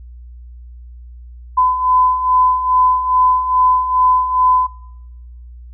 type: beating tone pair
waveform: sine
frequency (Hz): 1009 / 1011.4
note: B5 / B5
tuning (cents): +37 / +41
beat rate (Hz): 2.4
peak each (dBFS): -18 / -12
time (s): 1.57-4.67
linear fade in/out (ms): 10
effects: noise-tail reverb RT60 0.9 s tail -21 dB re dry + added 60 Hz sine -33 dBFS peak until 5.73 s